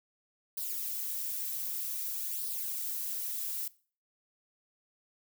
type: noise with flanger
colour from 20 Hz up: violet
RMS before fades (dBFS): -36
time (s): 0.57-3.68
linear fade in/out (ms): 5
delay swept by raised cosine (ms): 0.2 to 4.5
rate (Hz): 0.53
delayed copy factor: +0.55
effects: noise-tail reverb RT60 0.4 s tail -20 dB re dry